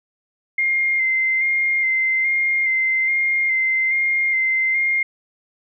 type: tone with vibrato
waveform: sine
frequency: 2100 Hz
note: C7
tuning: 6 cents sharp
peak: -16 dBFS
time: 0.58-5.03 s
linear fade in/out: 5 ms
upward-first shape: square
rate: 1.2 Hz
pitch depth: 19 cents each way
effects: none